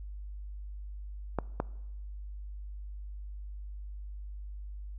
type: clicks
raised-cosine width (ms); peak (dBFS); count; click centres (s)
1; -15; 2; 1.387 / 1.601
effects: noise-tail reverb RT60 1.0 s tail -22 dB re dry + added 50 Hz sine -39 dBFS peak until 4.98 s